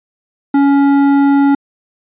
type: tone with hard clipping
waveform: sine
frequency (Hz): 280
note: C#4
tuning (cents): +18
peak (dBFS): -9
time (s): 0.54-1.55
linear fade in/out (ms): 5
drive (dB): 10
effects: resampled to 8000 Hz